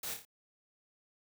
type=noise with echo; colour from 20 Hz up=white; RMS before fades=-40 dBFS; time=0.03-0.14 s; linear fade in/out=5 ms; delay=28 ms; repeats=4; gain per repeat=-5 dB; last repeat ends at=0.252 s; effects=none